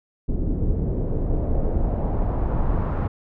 brown noise with low-pass filter sweep, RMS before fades -22 dBFS, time 0.28-3.08 s, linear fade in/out 10 ms, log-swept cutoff 320 to 1200 Hz, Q 1.5, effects none

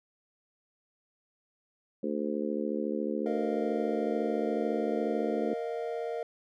harmonic tone, 74 Hz, D2, 14 cents sharp, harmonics 3 / 4 / 5 / 6 / 7, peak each -34 / -35 / -36 / -37 / -37 dBFS, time 2.03-5.54 s, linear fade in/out 5 ms
triangle chord, Bb suspended fourth, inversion none, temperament just, 466.2 / 621.6 / 699.2 Hz, Bb4 / Eb5 / F5, 0 / -2 / +2 cents, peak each -32 / -36 / -37 dBFS, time 3.26-6.23 s, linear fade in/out 2 ms
effects none

